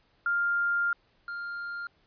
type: tone pair in turn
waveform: sine / triangle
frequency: 1400 / 1400 Hz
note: F6 / F6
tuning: +4 / +4 cents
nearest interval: unison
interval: 0 cents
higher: neither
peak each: -24 / -32 dBFS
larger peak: first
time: 0.26-0.93 / 1.28-1.87 s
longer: first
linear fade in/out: 2 ms
effects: pink hiss -67 dBFS RMS until 2.06 s + resampled to 11025 Hz